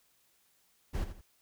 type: noise with echo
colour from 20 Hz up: brown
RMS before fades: -32 dBFS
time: 0.93-1.05 s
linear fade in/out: 20 ms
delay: 84 ms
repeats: 2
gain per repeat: -10 dB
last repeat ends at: 1.218 s
effects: white hiss -70 dBFS RMS until 1.41 s